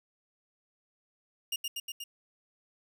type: tone with echo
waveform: sawtooth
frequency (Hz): 2831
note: F7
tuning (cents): +23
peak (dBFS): -27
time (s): 1.52-1.56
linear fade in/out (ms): 5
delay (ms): 120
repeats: 4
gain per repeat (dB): -2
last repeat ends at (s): 2.04
effects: none